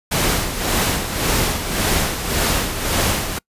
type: noise with tremolo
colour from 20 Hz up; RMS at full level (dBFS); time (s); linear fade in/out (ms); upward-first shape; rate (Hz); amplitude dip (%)
pink; -17; 0.11-3.39; 10; sine; 1.8; 60
effects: noise-tail reverb RT60 0.1 s tail -26 dB re dry + resampled to 32000 Hz